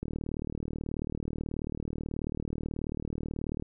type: click train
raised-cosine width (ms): 3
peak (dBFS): -21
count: 139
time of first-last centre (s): 0.03-3.624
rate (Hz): 38.4
effects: none